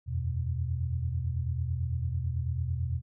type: chord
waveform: sine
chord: E suspended second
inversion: none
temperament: equal with one note detuned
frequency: 82.41 / 91.44 / 123.47 Hz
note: E2 / F#2 / B2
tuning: 0 / -20 / 0 cents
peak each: -31 / -36 / -32 dBFS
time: 0.06-3.02 s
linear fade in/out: 50 ms
effects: none